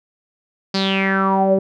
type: tone with low-pass filter sweep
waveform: sawtooth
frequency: 193.4 Hz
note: G3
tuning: 23 cents flat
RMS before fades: -17 dBFS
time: 0.74-1.59 s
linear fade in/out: 5 ms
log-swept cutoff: 4800 to 480 Hz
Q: 7.7
effects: none